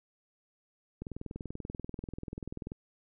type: click train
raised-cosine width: 3 ms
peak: -26 dBFS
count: 36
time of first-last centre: 1.02-2.719 s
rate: 20.6 Hz
effects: none